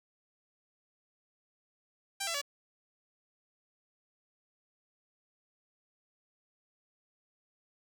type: tone with pitch steps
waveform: 5% pulse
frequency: 788 / 670.3 / 570.2 Hz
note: G5 / E5 / C#5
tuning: +9 / +29 / +49 cents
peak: -21 dBFS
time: 2.2-2.416 s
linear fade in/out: 10 ms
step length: 72 ms
effects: none